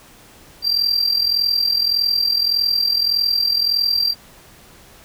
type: tone with amplitude modulation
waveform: triangle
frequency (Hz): 4718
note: D8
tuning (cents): +7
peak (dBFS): -11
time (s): 0.62-4.15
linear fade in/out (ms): 50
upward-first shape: sine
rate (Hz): 41.7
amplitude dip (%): 70
effects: pink hiss -46 dBFS RMS until 5.04 s